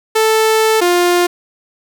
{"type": "tone pair in turn", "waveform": "sawtooth", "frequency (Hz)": [440, 352.4], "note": ["A4", "F4"], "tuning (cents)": [0, 16], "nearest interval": "major third", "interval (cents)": 384, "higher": "first", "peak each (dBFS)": -6, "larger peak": "neither", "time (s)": [[0.15, 0.81], [0.81, 1.27]], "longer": "first", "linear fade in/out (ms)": 10, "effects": ["8-bit"]}